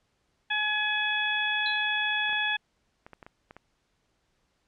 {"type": "harmonic tone", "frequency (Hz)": 846, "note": "G#5", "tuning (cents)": 32, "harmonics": [1, 2, 3, 4], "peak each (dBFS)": [-34, -28, -31, -31], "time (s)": [0.5, 2.57], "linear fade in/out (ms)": 10}
{"type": "tone with exponential decay", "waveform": "sine", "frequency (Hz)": 4026, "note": "B7", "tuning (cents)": 33, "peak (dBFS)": -28, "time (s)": [1.66, 1.85], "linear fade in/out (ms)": 1, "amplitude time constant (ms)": 41}
{"type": "clicks", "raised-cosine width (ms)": 0.5, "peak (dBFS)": -30, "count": 8, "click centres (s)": [2.294, 2.33, 3.065, 3.133, 3.228, 3.265, 3.509, 3.566]}
{"effects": ["pink hiss -73 dBFS RMS until 4.67 s", "low-pass 7000 Hz 12 dB/octave"]}